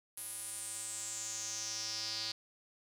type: tone with band-pass filter sweep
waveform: square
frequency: 111 Hz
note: A2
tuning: 16 cents sharp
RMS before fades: -41 dBFS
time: 0.17-2.32 s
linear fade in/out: 5 ms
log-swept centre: 11000 to 4500 Hz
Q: 5.7
effects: none